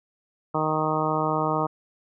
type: harmonic tone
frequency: 155.56 Hz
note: D#3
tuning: in tune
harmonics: 1 / 2 / 3 / 4 / 5 / 6 / 7 / 8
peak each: -30 / -30 / -30 / -30 / -30 / -30 / -30 / -30 dBFS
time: 0.54-1.67 s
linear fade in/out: 10 ms
effects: none